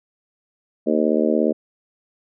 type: harmonic tone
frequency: 77.2 Hz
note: D#2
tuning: 13 cents flat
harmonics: 3 / 4 / 5 / 6 / 7 / 8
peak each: -21 / -22 / -23 / -24 / -24 / -25 dBFS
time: 0.86-1.53 s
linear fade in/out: 20 ms
effects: none